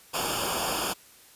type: noise with comb filter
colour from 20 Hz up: pink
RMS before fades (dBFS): -29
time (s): 0.13-0.94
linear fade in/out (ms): 20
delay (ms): 0.5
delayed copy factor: -0.9
effects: white hiss -54 dBFS RMS until 1.35 s + resampled to 32000 Hz